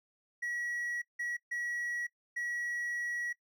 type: tone bursts at uneven times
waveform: triangle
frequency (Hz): 1922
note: B6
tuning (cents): -48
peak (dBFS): -32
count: 4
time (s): 0.42-1.02 / 1.19-1.37 / 1.51-2.07 / 2.36-3.33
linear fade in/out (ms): 10
effects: noise-tail reverb RT60 0.1 s tail -22 dB re dry